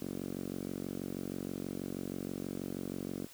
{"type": "tone with band-pass filter", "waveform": "5% pulse", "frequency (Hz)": 46.25, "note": "F#1", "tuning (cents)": 0, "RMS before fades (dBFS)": -40, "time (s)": [0, 3.27], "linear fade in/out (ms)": 20, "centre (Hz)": 250, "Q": 1.5, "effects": ["white hiss -55 dBFS RMS until 3.33 s"]}